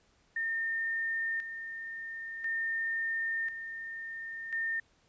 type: tone with tremolo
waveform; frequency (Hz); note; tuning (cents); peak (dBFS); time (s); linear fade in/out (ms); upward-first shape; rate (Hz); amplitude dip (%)
sine; 1817; A#6; -45; -30; 0.36-4.8; 5; square; 0.48; 60
effects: pink hiss -68 dBFS RMS until 5.08 s + resampled to 16000 Hz